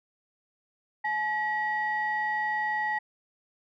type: tone pair together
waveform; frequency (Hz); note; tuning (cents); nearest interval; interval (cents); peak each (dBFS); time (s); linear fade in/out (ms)
sine; 854 / 1917.2; G#5 / A#6; +48 / +48; octave + major second; 1400; -28; 1.04-2.99; 10
effects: tanh soft clip ceiling -20 dBFS